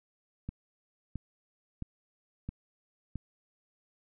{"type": "click train", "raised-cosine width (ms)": 5, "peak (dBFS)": -24, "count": 5, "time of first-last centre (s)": [0.49, 3.157], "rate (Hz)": 1.5, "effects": []}